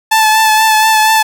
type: tone with vibrato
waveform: sawtooth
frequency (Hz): 873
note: A5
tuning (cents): -14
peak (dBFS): -3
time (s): 0.11-1.23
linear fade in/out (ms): 10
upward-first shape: sine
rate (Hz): 4.2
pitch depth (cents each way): 23
effects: none